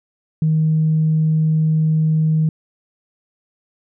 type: tone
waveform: sine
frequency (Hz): 157.2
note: D#3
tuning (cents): +18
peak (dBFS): -12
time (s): 0.42-2.49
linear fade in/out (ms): 2
effects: tanh soft clip ceiling -8 dBFS